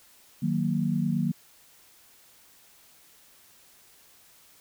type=chord; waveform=sine; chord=D# minor; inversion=none; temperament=equal; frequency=155.56 / 185 / 233.1 Hz; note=D#3 / F#3 / A#3; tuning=0 / 0 / 0 cents; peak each=-28 dBFS; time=0.42-1.32 s; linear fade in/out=10 ms; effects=white hiss -57 dBFS RMS until 4.6 s